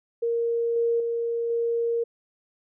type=tone with level steps; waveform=sine; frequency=466.2 Hz; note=A#4; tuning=in tune; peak=-22 / -20 / -24 / -22 dBFS; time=0.22-2.04 s; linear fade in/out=10 ms; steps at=0.76 / 1 / 1.5 s; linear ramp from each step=2 ms; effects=none